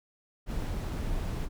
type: noise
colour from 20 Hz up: brown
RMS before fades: -32 dBFS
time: 0.46-1.49 s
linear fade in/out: 50 ms
effects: none